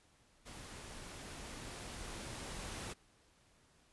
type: noise with level ramp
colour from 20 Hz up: pink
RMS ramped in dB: -51 to -44 dBFS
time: 0.45-2.94 s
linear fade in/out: 20 ms
effects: pink hiss -69 dBFS RMS until 3.92 s + resampled to 24000 Hz